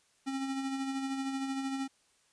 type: tone with tremolo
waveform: square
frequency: 269.4 Hz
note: C#4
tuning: 49 cents flat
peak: -32 dBFS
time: 0.26-1.88 s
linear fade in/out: 20 ms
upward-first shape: sine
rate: 13 Hz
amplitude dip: 40%
effects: white hiss -69 dBFS RMS until 2.32 s + resampled to 22050 Hz